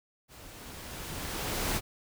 pink noise with level ramp, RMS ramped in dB -51 to -29 dBFS, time 0.28-1.81 s, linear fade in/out 50 ms, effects none

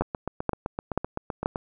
two click trains, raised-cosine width 1 ms, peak -15 / -9 dBFS, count 13 / 4, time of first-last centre 0.02-1.558 / 0.01-1.459 s, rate 7.8 / 2.07 Hz, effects none

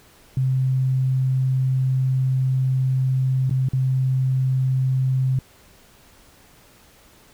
sine tone with dropouts, 130.8 Hz, C3, in tune, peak -17 dBFS, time 0.37-5.39 s, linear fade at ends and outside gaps 2 ms, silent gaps 3.496-3.509 / 3.687-3.733 s, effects pink hiss -52 dBFS RMS until 7.33 s

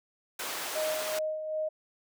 pink high-pass noise, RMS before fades -36 dBFS, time 0.39-1.19 s, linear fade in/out 5 ms, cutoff 560 Hz, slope 12 dB/octave
sine tone with tremolo, 622.3 Hz, D#5, in tune, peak -28 dBFS, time 0.75-1.69 s, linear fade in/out 10 ms, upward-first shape sine, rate 2.6 Hz, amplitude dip 50%
effects none

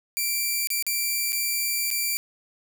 5% pulse tone with dropouts, 2348 Hz, D7, 1 cent flat, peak -14 dBFS, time 0.17-2.17 s, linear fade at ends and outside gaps 0 ms, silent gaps 0.672-0.703 / 0.825-0.866 / 1.322-1.329 / 1.904-1.912 s, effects none

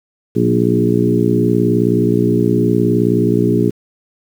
harmonic tone with a mistuned harmonic, 59.2 Hz, A#1, 27 cents sharp, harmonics 2 / 3 / 4 / 5 / 6 / 7, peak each -18 / -18 / -18 / -18 / -18 / -18 dBFS, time 0.35-3.71 s, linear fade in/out 20 ms, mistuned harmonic 3, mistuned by +32 cents, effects 7-bit

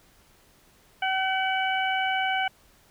harmonic tone with a mistuned harmonic, 761 Hz, F#5, 48 cents sharp, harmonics 1 / 2 / 3 / 4, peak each -26 / -29 / -31 / -32 dBFS, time 1.02-2.48 s, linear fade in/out 5 ms, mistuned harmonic 4, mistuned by -42 cents, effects pink hiss -59 dBFS RMS until 2.9 s

